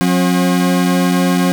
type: tone pair together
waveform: 40% pulse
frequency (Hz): 180 / 268.1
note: F#3 / C4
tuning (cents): -47 / +42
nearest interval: perfect fifth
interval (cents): 689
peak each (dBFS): -12 / -15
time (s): 0.01-1.52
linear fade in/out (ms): 0
effects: none